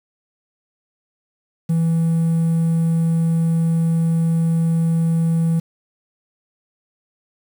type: tone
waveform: triangle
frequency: 164.81 Hz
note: E3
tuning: in tune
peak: -12 dBFS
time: 1.69-5.6 s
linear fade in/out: 10 ms
effects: tanh soft clip ceiling -8 dBFS + 7-bit